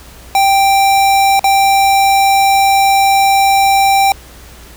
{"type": "tone with dropouts", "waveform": "square", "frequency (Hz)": 785, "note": "G5", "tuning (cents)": 2, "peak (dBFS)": -8, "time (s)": [0.35, 4.12], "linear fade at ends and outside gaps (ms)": 1, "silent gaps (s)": [1.394, 1.442], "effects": ["added 60 Hz sine -37 dBFS peak until 4.76 s", "pink hiss -38 dBFS RMS until 4.76 s"]}